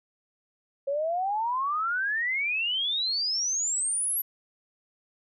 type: exponential sweep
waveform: sine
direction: up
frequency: 542 to 11840 Hz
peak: -25 dBFS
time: 0.87-4.22 s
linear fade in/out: 10 ms
effects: none